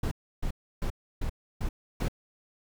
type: noise bursts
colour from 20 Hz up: brown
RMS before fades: -29 dBFS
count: 6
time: 0.03-2.084 s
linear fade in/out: 5 ms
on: 84 ms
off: 310 ms
effects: none